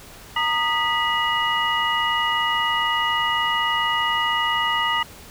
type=tone cluster; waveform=sine; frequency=926 / 1231 / 1965 / 2889 Hz; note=A#5 / D#6 / B6 / F#7; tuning=-12 / -19 / -9 / -42 cents; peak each=-24 dBFS; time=0.36-5.03 s; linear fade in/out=5 ms; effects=tanh soft clip ceiling -9 dBFS + pink hiss -43 dBFS RMS until 5.3 s